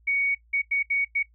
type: tone bursts at uneven times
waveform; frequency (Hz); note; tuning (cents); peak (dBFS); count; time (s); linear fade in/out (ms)
sine; 2236; C#7; +14; -21; 5; 0.07-0.35 / 0.53-0.62 / 0.71-0.83 / 0.9-1.05 / 1.15-1.23; 10
effects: noise-tail reverb RT60 0.1 s tail -17 dB re dry + added 57 Hz sine -56 dBFS peak until 1.34 s